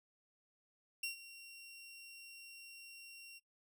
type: tone with ADSR envelope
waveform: sawtooth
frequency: 2745 Hz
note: F7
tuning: 31 cents flat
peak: -33 dBFS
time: 1.03-3.4 s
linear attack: 5 ms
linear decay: 120 ms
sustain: -16 dB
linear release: 30 ms
effects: noise-tail reverb RT60 0.1 s tail -20 dB re dry